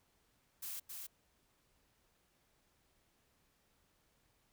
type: noise with echo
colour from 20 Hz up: blue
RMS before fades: -44 dBFS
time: 0.62-0.8 s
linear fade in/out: 10 ms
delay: 270 ms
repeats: 1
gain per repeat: -3 dB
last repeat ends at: 1.07 s
effects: pink hiss -75 dBFS RMS until 4.52 s